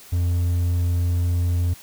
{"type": "tone", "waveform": "triangle", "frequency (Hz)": 87.31, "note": "F2", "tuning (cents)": 0, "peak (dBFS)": -16, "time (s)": [0.12, 1.74], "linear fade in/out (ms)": 10, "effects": ["white hiss -45 dBFS RMS until 1.82 s"]}